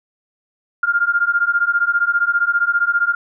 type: beating tone pair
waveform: sine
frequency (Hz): 1396.9 / 1411.9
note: F6 / F6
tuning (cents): 0 / +18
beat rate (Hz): 15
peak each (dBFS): -17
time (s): 0.83-3.15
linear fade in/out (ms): 5
effects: none